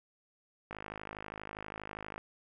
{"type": "click train", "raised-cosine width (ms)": 0.5, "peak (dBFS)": -26, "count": 78, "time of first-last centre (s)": [0.71, 2.179], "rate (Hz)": 52.4, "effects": []}